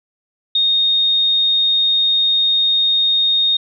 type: tone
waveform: sine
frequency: 3700 Hz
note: A#7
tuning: 14 cents flat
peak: -12 dBFS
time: 0.55-3.57 s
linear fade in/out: 5 ms
effects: none